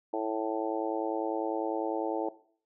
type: harmonic tone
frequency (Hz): 110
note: A2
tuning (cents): 0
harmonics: 3 / 4 / 5 / 6 / 7 / 8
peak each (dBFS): -34 / -35 / -36 / -37 / -37 / -38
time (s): 0.13-2.29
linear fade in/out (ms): 5
effects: noise-tail reverb RT60 0.5 s tail -17 dB re dry